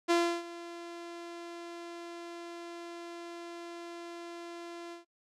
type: tone with ADSR envelope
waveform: sawtooth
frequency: 342.2 Hz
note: F4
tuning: 35 cents flat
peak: -19 dBFS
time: 0.08-5.05 s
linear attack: 26 ms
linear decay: 320 ms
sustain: -19 dB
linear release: 130 ms
effects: noise-tail reverb RT60 0.1 s tail -24 dB re dry + low-pass 7000 Hz 12 dB/octave